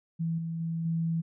sine tone with level steps, 164.81 Hz, E3, in tune, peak -27 / -31 / -29 / -26 dBFS, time 0.19-1.22 s, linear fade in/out 20 ms, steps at 0.38 / 0.6 / 0.85 s, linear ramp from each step 5 ms, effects none

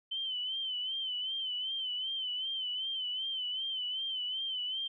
sine tone with vibrato, 3066 Hz, G7, 39 cents flat, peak -33 dBFS, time 0.11-4.88 s, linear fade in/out 10 ms, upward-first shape sine, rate 2.6 Hz, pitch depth 67 cents each way, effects none

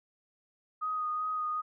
sine tone with vibrato, 1244.5 Hz, D#6, in tune, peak -30 dBFS, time 0.81-1.62 s, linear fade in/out 20 ms, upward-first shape sine, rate 2.6 Hz, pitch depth 17 cents each way, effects none

